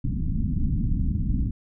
pink low-pass noise, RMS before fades -24 dBFS, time 0.04-1.51 s, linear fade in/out 10 ms, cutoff 260 Hz, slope 48 dB/octave, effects none

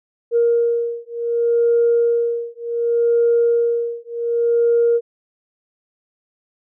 sine beating tone pair, 469.1 / 469.77 Hz, A#4 / A#4, +11 / +13 cents, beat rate 0.67 Hz, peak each -17 dBFS, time 0.31-5.01 s, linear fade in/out 50 ms, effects tanh soft clip ceiling -7 dBFS

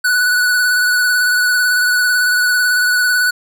square tone with vibrato, 1480 Hz, F#6, in tune, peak -12 dBFS, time 0.04-3.31 s, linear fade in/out 10 ms, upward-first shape triangle, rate 18 Hz, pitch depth 31 cents each way, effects none

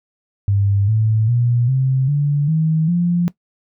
sine tone with pitch steps, 100 / 109.68 / 120.3 / 131.95 / 144.73 / 158.74 / 174.11 Hz, G2 / A2 / B2 / C3 / D3 / D#3 / F3, +35 / -5 / -45 / +15 / -25 / +35 / -5 cents, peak -13 dBFS, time 0.48-3.28 s, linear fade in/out 0 ms, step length 400 ms, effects noise-tail reverb RT60 0.1 s tail -18 dB re dry

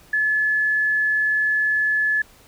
sine tone, 1719 Hz, A6, 41 cents flat, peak -17 dBFS, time 0.13-2.22 s, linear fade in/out 5 ms, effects pink hiss -51 dBFS RMS until 2.47 s

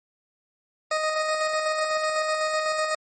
20% pulse tone with tremolo, 622.3 Hz, D#5, in tune, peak -17 dBFS, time 0.91-2.95 s, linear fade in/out 5 ms, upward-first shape square, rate 8 Hz, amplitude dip 30%, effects MP3 32 kbps

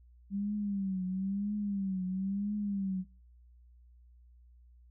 sine tone with vibrato, 196 Hz, G3, in tune, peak -31 dBFS, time 0.3-3.05 s, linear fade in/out 50 ms, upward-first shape triangle, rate 1 Hz, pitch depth 120 cents each way, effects noise-tail reverb RT60 0.4 s tail -25 dB re dry + added 60 Hz sine -56 dBFS peak until 4.9 s

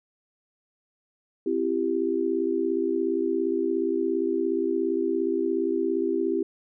sine chord, C major, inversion none, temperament equal with one note detuned, 261.6 / 334.8 / 392 Hz, C4 / E4 / G4, 0 / +27 / 0 cents, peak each -30 / -26 / -26 dBFS, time 1.46-6.43 s, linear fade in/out 5 ms, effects none

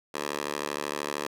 10% pulse tone with high-pass filter, 73 Hz, D2, 10 cents flat, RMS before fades -33 dBFS, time 0.14-1.27 s, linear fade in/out 5 ms, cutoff 510 Hz, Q 0.8, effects low-pass 12000 Hz 12 dB/octave + 9-bit

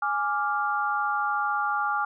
sine chord, D diminished, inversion second, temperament equal, 830.6 / 1174.7 / 1396.9 Hz, Ab5 / D6 / F6, 0 / 0 / 0 cents, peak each -28 dBFS, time 0.02-2.05 s, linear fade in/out 5 ms, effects none

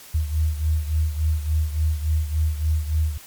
sine beating tone pair, 76.9 / 80.4 Hz, D#2 / E2, -20 / -43 cents, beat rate 3.5 Hz, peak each -20 / -25 dBFS, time 0.14-3.18 s, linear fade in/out 10 ms, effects white hiss -44 dBFS RMS until 3.26 s + MP3 96 kbps

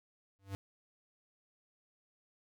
square tone with exponential growth, 98 Hz, G2, in tune, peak -35 dBFS, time 0.39-0.55 s, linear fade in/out 0 ms, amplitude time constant 33 ms, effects none

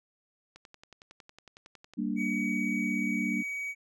click train, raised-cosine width 0.2 ms, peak -32 dBFS, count 16, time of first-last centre 0.56-1.936 s, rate 10.9 Hz
sine chord, G minor, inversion none, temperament equal, 196 / 233.1 / 293.7 Hz, G3 / Bb3 / D4, 0 / 0 / 0 cents, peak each -33 / -32 / -34 dBFS, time 1.97-3.43 s, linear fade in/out 20 ms
triangle tone, 2263 Hz, C#7, 35 cents sharp, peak -31 dBFS, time 2.16-3.75 s, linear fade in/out 50 ms
effects none

